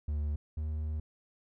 triangle tone pair in turn, 74.2 / 77.04 Hz, D2 / D#2, +18 / -17 cents, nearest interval minor second, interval 65 cents, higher second, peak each -28 / -30 dBFS, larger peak first, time 0.08-0.36 / 0.57-1 s, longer second, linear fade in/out 5 ms, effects none

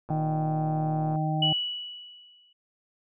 click train, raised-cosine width 1 ms, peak -28 dBFS, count 127, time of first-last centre 0.09-1.158 s, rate 118 Hz
harmonic tone, 155.4 Hz, D#3, 2 cents flat, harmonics 1 / 2 / 4 / 5, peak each -26 / -34 / -37 / -31 dBFS, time 0.1-1.53 s, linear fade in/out 5 ms
sine tone with exponential decay, 2946 Hz, F#7, 8 cents flat, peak -20 dBFS, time 1.42-2.53 s, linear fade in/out 5 ms, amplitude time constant 240 ms
effects none

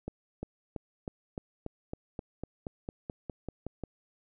accelerating click train, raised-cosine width 2 ms, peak -23 dBFS, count 16, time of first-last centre 0.08-3.837 s, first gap 350 ms, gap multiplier 0.95, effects none

